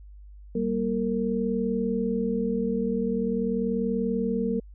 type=tone cluster; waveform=sine; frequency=194.2 / 234.6 / 458.7 Hz; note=G3 / A#3 / A#4; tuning=-16 / +11 / -28 cents; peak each=-28 dBFS; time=0.55-4.6 s; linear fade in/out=5 ms; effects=added 50 Hz sine -43 dBFS peak until 4.74 s